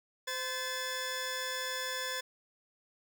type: tone pair together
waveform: 15% pulse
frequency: 514.9 / 1732 Hz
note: C5 / A6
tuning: -28 / -28 cents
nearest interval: octave + major sixth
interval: 2100 cents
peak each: -32 / -30 dBFS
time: 0.27-2.21 s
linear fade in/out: 10 ms
effects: none